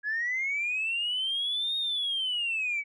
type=linear two-way sweep; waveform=sine; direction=up then down; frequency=1661.2 to 3729 to 2246 Hz; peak=-26 dBFS; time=0.03-2.84 s; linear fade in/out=50 ms; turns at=1.77 s; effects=tanh soft clip ceiling -23 dBFS